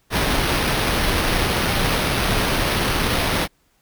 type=noise with sample-and-hold; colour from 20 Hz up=pink; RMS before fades=-20 dBFS; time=0.1-3.48 s; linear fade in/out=50 ms; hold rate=7350 Hz; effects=pink hiss -63 dBFS RMS until 3.81 s